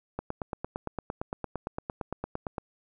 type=click train; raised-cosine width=1 ms; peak=-18 dBFS; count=22; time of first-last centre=0.19-2.582 s; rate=8.78 Hz; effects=none